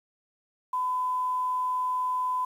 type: tone with quantisation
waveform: sine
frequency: 1008 Hz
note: B5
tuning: 35 cents sharp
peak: -25 dBFS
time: 0.73-2.45 s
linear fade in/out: 5 ms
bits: 9
effects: none